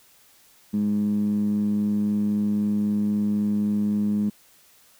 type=tone with band-pass filter; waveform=15% pulse; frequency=103.83 Hz; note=G#2; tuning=in tune; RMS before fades=-23 dBFS; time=0.73-4.3 s; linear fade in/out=10 ms; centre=210 Hz; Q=5.7; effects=white hiss -56 dBFS RMS until 4.99 s